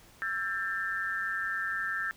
sine tone cluster, 1337 / 1599 / 1788 Hz, E6 / G6 / A6, +24 / +34 / +27 cents, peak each -37 / -34 / -33 dBFS, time 0.22-2.11 s, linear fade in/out 0 ms, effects pink hiss -57 dBFS RMS until 2.16 s

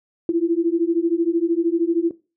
sine beating tone pair, 329.8 / 342.8 Hz, E4 / F4, +1 / -32 cents, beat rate 13 Hz, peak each -20 dBFS, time 0.29-2.11 s, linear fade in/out 2 ms, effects noise-tail reverb RT60 0.3 s tail -18 dB re dry

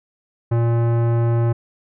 sine tone with tanh clipping, 116.9 Hz, A#2, 5 cents sharp, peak -17 dBFS, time 0.51-1.53 s, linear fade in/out 10 ms, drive 18 dB, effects none

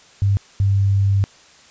sine tone pair in turn, 99.6 / 98.74 Hz, G2 / G2, +28 / +13 cents, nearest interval unison, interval 15 cents, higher first, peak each -13 dBFS, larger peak neither, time 0.22-0.37 / 0.6-1.24 s, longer second, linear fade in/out 0 ms, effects white hiss -48 dBFS RMS until 1.7 s + resampled to 16000 Hz

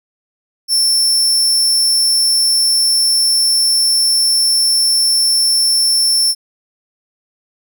sawtooth tone, 5380 Hz, E8, 34 cents sharp, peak -8 dBFS, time 0.68-6.35 s, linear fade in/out 50 ms, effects none

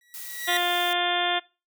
sawtooth tone with exponential growth, 1933 Hz, B6, 38 cents flat, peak -20 dBFS, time 0.01-0.57 s, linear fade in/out 2 ms, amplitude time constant 120 ms
blue noise, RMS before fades -38 dBFS, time 0.14-0.93 s, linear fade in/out 0 ms
harmonic tone, 352.2 Hz, F4, 15 cents sharp, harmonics 1 / 2 / 3 / 4 / 5 / 6 / 7 / 8 / 9 / 10, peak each -33 / -27 / -34 / -33 / -31 / -35 / -35 / -36 / -31 / -28 dBFS, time 0.47-1.4 s, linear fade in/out 20 ms
effects noise-tail reverb RT60 0.3 s tail -22 dB re dry

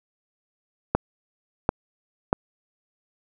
clicks, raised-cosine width 1 ms, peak -4 dBFS, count 3, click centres 0.95 / 1.691 / 2.329 s, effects none

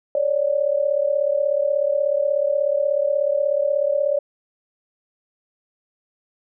sine tone pair together, 554.5 / 591 Hz, C#5 / D5, 0 / +11 cents, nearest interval minor second, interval 111 cents, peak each -20 / -20 dBFS, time 0.15-4.19 s, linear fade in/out 2 ms, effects none

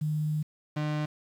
sine / 35% pulse tone pair in turn, 152.7 / 150.95 Hz, D#3 / D3, -32 / +48 cents, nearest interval unison, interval 20 cents, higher first, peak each -26 dBFS, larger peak neither, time 0.01-0.43 / 0.76-1.06 s, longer first, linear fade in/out 10 ms, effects low-pass 4000 Hz 12 dB/octave + 9-bit

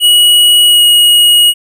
square tone with pitch glide, 2914 to 2894 Hz, F#7 to F#7, -27 to -39 cents, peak -4 dBFS, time 0-1.54 s, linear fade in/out 50 ms, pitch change -12 cents, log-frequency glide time 0.66-0.83 s, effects none

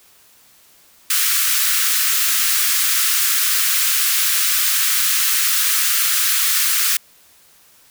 white high-pass noise, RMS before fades -17 dBFS, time 1.1-6.97 s, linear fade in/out 5 ms, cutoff 1200 Hz, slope 48 dB/octave, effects white hiss -51 dBFS RMS until 7.9 s

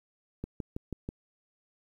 click train, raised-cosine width 3 ms, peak -22 dBFS, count 5, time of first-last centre 0.44-1.089 s, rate 6.16 Hz, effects 10-bit

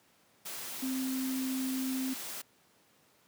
sine tone in noise, 261.6 Hz, C4, in tune, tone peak -31 dBFS, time 0.82-2.14 s, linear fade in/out 10 ms, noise white, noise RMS -41 dBFS, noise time 0.45-2.42 s, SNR +7 dB, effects pink hiss -66 dBFS RMS until 3.27 s + high-pass 150 Hz 12 dB/octave

